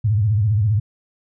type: tone with vibrato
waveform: sine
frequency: 105.6 Hz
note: G#2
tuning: 29 cents sharp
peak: -14 dBFS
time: 0.04-0.8 s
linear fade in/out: 10 ms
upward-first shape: sine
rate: 15 Hz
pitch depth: 150 cents each way
effects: none